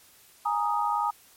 sine chord, Ab suspended second, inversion none, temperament equal, 830.6 / 932.3 / 1244.5 Hz, Ab5 / Bb5 / Eb6, 0 / 0 / 0 cents, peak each -28 dBFS, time 0.45-1.11 s, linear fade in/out 10 ms, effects white hiss -56 dBFS RMS until 1.36 s + MP3 64 kbps

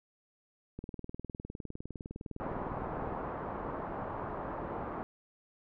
click train, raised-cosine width 3 ms, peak -28 dBFS, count 47, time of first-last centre 0.79-3.125 s, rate 19.7 Hz
white low-pass noise, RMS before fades -39 dBFS, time 2.4-5.03 s, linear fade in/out 0 ms, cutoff 1100 Hz, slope 24 dB/octave
effects none

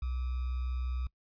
sine tone with sample-and-hold, 63 Hz, B1, 35 cents sharp, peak -31 dBFS, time 0.02-1.07 s, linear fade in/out 5 ms, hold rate 1225 Hz, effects noise-tail reverb RT60 0.1 s tail -22 dB re dry + resampled to 11025 Hz

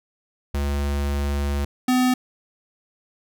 square tone pair in turn, 71.1 / 252.9 Hz, C#2 / B3, +45 / +41 cents, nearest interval octave + minor seventh, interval 2196 cents, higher second, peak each -22 / -17 dBFS, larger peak second, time 0.54-1.65 / 1.88-2.14 s, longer first, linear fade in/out 5 ms, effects none

